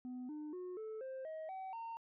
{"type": "tone with pitch steps", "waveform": "sine", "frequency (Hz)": [251, 302, 363.3, 437, 525.7, 632.5, 760.9, 915.4], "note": ["B3", "D4", "F#4", "A4", "C5", "D#5", "F#5", "A#5"], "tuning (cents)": [28, 48, -32, -12, 8, 28, 48, -32], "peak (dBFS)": -40, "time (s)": [0.05, 1.97], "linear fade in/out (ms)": 0, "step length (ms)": 240, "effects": ["tanh soft clip ceiling -42 dBFS"]}